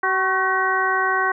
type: harmonic tone with a mistuned harmonic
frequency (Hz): 379.7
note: F#4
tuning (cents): +45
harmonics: 1 / 2 / 3 / 4 / 5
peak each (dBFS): -27 / -25 / -22 / -22 / -25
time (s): 0.03-1.32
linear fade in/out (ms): 5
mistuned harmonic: 3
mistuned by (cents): -50
effects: none